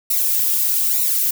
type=noise with flanger; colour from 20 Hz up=violet; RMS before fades=-18 dBFS; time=0.1-1.31 s; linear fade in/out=5 ms; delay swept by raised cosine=0.61 to 3.01 ms; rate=1.1 Hz; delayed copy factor=-0.95; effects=none